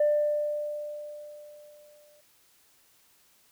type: tone with exponential decay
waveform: sine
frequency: 594 Hz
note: D5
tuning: 20 cents sharp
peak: -18 dBFS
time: 0-2.21 s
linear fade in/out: 5 ms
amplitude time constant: 480 ms
effects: tanh soft clip ceiling -17 dBFS + white hiss -63 dBFS RMS until 3.51 s